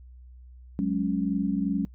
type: chord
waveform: sine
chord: F# suspended second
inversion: none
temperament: equal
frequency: 185 / 207.7 / 277.2 Hz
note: F#3 / G#3 / C#4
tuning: 0 / 0 / 0 cents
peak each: -28 dBFS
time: 0.79-1.85 s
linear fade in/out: 0 ms
effects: noise-tail reverb RT60 0.1 s tail -23 dB re dry + added 62 Hz sine -45 dBFS peak until 1.94 s